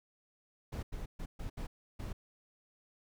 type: noise bursts at uneven times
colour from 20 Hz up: brown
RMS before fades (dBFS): -40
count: 6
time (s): 0.72-0.83 / 0.92-1.06 / 1.19-1.26 / 1.39-1.5 / 1.57-1.67 / 1.99-2.13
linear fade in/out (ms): 10
effects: none